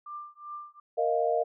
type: tone with tremolo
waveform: sine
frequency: 1188 Hz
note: D6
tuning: 20 cents sharp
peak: -35 dBFS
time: 0.06-0.8 s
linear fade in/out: 5 ms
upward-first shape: triangle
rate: 2.6 Hz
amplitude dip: 100%
type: chord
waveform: sine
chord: Bb suspended fourth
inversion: none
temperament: equal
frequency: 466.2 / 622.3 / 698.5 Hz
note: Bb4 / Eb5 / F5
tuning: 0 / 0 / 0 cents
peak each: -28 dBFS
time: 0.97-1.44 s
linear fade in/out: 20 ms
effects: none